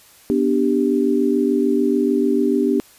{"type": "chord", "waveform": "sine", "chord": "G major", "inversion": "first", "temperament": "equal", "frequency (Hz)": [246.9, 293.7, 392], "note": ["B3", "D4", "G4"], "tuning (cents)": [0, 0, 0], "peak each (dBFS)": -19, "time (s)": [0.3, 2.8], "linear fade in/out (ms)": 0, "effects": ["white hiss -49 dBFS RMS until 2.98 s", "resampled to 32000 Hz"]}